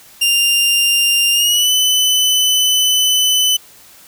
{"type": "tone with pitch glide", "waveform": "sawtooth", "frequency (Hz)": [2794, 3012], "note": ["F7", "F#7"], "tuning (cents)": [0, 30], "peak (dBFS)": -8, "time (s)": [0.21, 3.57], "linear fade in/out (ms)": 10, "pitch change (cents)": 130, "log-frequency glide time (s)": [1.32, 1.71], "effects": ["white hiss -43 dBFS RMS until 4.07 s"]}